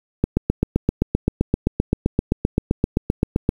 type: click train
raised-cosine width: 3 ms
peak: -3 dBFS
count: 26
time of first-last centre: 0.24-3.491 s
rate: 7.69 Hz
effects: 7-bit